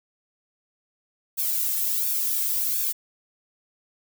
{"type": "noise with flanger", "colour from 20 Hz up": "violet", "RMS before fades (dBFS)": -25, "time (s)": [1.37, 2.93], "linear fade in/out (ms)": 20, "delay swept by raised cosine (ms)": [0.98, 2.08], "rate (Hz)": 1.4, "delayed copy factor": -0.95, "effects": []}